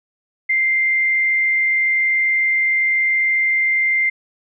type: tone with frequency modulation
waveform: sine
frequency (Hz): 2093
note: C7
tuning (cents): 0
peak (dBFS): -14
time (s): 0.49-4.1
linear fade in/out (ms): 10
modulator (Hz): 72.7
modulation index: 0.33
effects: none